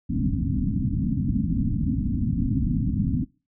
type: low-pass noise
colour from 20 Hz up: white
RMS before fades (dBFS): -24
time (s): 0.09-3.25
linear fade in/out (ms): 20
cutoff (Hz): 280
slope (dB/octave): 96
effects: noise-tail reverb RT60 0.3 s tail -21 dB re dry